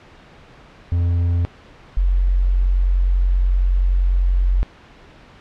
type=tone pair in turn; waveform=triangle / sine; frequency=86.4 / 45.24 Hz; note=F2 / F#1; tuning=-18 / -38 cents; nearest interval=major seventh; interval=1120 cents; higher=first; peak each=-13 dBFS; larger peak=neither; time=0.92-1.45 / 1.97-4.63 s; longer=second; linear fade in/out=0 ms; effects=pink hiss -45 dBFS RMS until 5.4 s + low-pass 3000 Hz 12 dB/octave